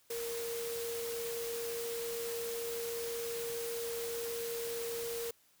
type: tone in noise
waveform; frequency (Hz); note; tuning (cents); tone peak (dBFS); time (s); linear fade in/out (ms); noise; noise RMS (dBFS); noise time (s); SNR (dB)
sine; 466.2; A#4; 0; -37; 0.1-5.31; 5; white; -43; 0.1-5.31; +3
effects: white hiss -68 dBFS RMS until 5.6 s